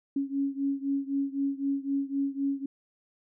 sine beating tone pair, 275.6 / 279.5 Hz, C#4 / C#4, -10 / +14 cents, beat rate 3.9 Hz, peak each -29 / -31 dBFS, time 0.16-2.66 s, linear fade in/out 5 ms, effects none

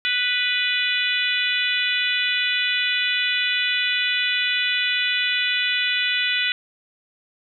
harmonic tone, 493.9 Hz, B4, in tune, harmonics 3 / 4 / 5 / 6 / 7 / 8, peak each -27 / -26 / -25 / -26 / -26 / -31 dBFS, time 0.05-6.52 s, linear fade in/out 0 ms, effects none

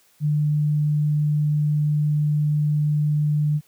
sine tone, 149.5 Hz, D3, 31 cents sharp, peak -17 dBFS, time 0.2-3.61 s, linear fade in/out 50 ms, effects white hiss -59 dBFS RMS until 3.67 s + high-pass 80 Hz 12 dB/octave

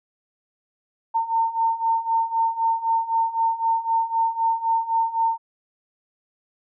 sine beating tone pair, 906 / 909.9 Hz, A#5 / A#5, -50 / -42 cents, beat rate 3.9 Hz, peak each -24 / -21 dBFS, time 1.14-5.38 s, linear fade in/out 20 ms, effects none

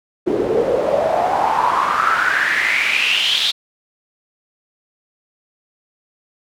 pink noise with band-pass filter sweep, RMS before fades -17 dBFS, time 0.26-3.52 s, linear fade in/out 20 ms, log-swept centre 360 to 3700 Hz, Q 7.2, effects none

